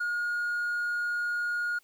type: tone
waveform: triangle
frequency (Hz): 1433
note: F6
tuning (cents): +44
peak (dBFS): -25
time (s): 0-1.79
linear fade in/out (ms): 10
effects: tanh soft clip ceiling -22 dBFS + white hiss -65 dBFS RMS until 1.83 s